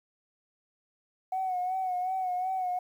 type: tone with vibrato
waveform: sine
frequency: 740 Hz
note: F#5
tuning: in tune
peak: -27 dBFS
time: 1.32-2.79 s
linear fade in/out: 5 ms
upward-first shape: sine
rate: 2.7 Hz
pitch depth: 48 cents each way
effects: tanh soft clip ceiling -23 dBFS + 10-bit